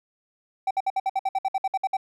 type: tone bursts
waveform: triangle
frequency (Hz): 771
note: G5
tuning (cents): -29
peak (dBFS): -19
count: 14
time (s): 0.67-1.969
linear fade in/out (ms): 5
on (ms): 38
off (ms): 59
effects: none